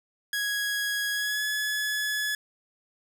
sawtooth tone with pitch glide, 1661.2 to 1704 Hz, G#6 to G#6, 0 to +44 cents, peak -23 dBFS, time 0.33-2.35 s, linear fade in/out 2 ms, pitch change +44 cents, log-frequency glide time 1.12-1.45 s, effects none

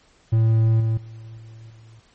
triangle tone with level steps, 112.1 Hz, A2, 33 cents sharp, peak -12 / -16 / -34 / -37 / -42 dBFS, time 0.32-2 s, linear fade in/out 10 ms, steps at 0.8 / 0.97 / 1.37 / 1.7 s, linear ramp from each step 5 ms, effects pink hiss -57 dBFS RMS until 2.14 s + MP3 32 kbps

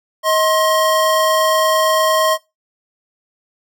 square tone pair together, 632 / 1062.9 Hz, D#5 / C6, +27 / +27 cents, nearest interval major sixth, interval 900 cents, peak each -16 dBFS, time 0.23-2.38 s, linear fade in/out 50 ms, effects noise-tail reverb RT60 0.2 s tail -18 dB re dry

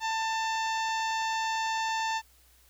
harmonic tone, 891 Hz, A5, 22 cents sharp, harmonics 1 / 2 / 3 / 4 / 5 / 6 / 7 / 8, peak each -29 / -35 / -39 / -41 / -43 / -45 / -46 / -47 dBFS, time 0-2.22 s, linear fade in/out 50 ms, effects added 61 Hz sine -62 dBFS peak until 2.69 s + white hiss -62 dBFS RMS until 2.69 s

